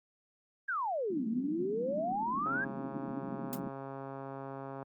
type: exponential two-way sweep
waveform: sine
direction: down then up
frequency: 1661.2 to 214.3 to 1661.2 Hz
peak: -31 dBFS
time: 0.68-2.65 s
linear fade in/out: 10 ms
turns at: 1.27 s
type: band-pass noise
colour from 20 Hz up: pink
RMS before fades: -41 dBFS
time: 1.1-3.69 s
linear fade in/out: 5 ms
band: 180 to 310 Hz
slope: 48 dB/octave
type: click train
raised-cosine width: 1 ms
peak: -29 dBFS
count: 323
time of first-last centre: 2.46-4.828 s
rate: 136 Hz
type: noise with exponential decay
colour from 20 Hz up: blue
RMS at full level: -35 dBFS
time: 3.53-3.6 s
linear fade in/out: 0 ms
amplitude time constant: 15 ms
effects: high-pass 100 Hz 12 dB/octave + Opus 24 kbps